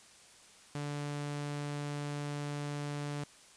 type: tone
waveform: sawtooth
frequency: 145.5 Hz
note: D3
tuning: 16 cents flat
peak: -32 dBFS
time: 0.75-3.24 s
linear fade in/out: 2 ms
effects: white hiss -58 dBFS RMS until 3.56 s + resampled to 22050 Hz